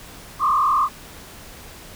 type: tone with frequency modulation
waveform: sine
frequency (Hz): 1140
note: C#6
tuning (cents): +48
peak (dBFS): -15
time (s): 0.39-0.89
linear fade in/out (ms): 50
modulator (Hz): 39.6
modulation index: 2.4
effects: pink hiss -41 dBFS RMS until 1.95 s

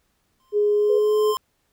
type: tone with exponential growth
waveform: square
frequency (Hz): 1046.5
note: C6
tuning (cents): 0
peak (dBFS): -24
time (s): 0.4-1.37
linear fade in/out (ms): 0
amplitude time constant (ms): 210
type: tone with pitch glide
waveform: sine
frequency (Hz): 415.3 to 426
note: G#4 to G#4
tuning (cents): 0 to +44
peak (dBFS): -16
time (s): 0.52-1.35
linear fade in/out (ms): 50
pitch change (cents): +44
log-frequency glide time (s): 0.76-1.17
type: tone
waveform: sine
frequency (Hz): 493.9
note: B4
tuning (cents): 0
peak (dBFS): -21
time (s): 0.89-0.99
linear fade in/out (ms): 10
effects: pink hiss -69 dBFS RMS until 1.72 s

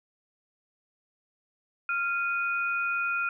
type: tone pair together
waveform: sine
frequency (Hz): 1390.2 / 2477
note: F6 / D#7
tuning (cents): -8 / -8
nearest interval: minor seventh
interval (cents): 1000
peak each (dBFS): -27 / -31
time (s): 1.89-3.29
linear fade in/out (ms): 2
effects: none

